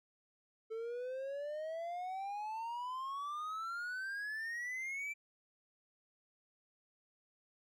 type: exponential sweep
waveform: triangle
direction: up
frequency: 440 to 2350 Hz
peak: -37 dBFS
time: 0.7-5.14 s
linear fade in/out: 20 ms
effects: none